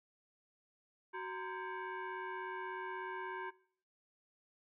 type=tone with frequency modulation; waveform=sine; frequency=277.2 Hz; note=C#4; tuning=in tune; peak=-40 dBFS; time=1.13-3.51 s; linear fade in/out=20 ms; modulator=651 Hz; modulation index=2.4; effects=noise-tail reverb RT60 0.6 s tail -22 dB re dry